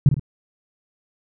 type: tone with echo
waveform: sine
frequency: 139.6 Hz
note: C#3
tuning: 13 cents sharp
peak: -7 dBFS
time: 0.06-0.09 s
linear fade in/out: 2 ms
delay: 53 ms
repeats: 2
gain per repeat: -8 dB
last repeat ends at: 0.196 s
effects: none